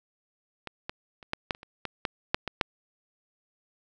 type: clicks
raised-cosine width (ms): 0.3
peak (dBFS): -20 / -17 / -30 / -12 / -11 / -30 / -29 / -16 / -11 / -6 / -15 / -6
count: 12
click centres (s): 0.673 / 0.895 / 1.228 / 1.334 / 1.508 / 1.549 / 1.631 / 1.853 / 2.052 / 2.345 / 2.477 / 2.612
effects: none